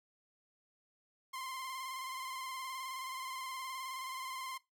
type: tone with vibrato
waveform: sawtooth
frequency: 1046.5 Hz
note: C6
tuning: in tune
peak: -37 dBFS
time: 1.33-4.58 s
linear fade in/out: 10 ms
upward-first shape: square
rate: 19 Hz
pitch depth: 31 cents each way
effects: noise-tail reverb RT60 0.2 s tail -20 dB re dry